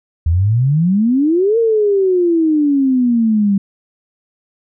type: exponential two-way sweep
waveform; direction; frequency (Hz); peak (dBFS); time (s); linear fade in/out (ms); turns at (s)
sine; up then down; 77.78 to 466.2 to 194.6; -10; 0.26-3.58; 5; 1.58
effects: none